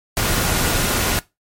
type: tone in noise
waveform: sine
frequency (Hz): 1436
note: F6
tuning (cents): +48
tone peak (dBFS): -30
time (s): 0.17-1.19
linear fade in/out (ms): 0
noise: pink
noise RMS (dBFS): -19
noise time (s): 0.17-1.19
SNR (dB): -14
effects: noise-tail reverb RT60 0.2 s tail -19 dB re dry + MP3 64 kbps